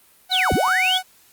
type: tone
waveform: sawtooth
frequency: 744 Hz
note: F#5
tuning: 9 cents sharp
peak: -18 dBFS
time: 0.29-1.03 s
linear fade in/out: 50 ms
type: linear two-way sweep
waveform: sine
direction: down then up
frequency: 4186 to 32 to 3502 Hz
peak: -17 dBFS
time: 0.31-0.98 s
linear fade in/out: 10 ms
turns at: 0.53 s
effects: white hiss -54 dBFS RMS until 1.32 s + Opus 32 kbps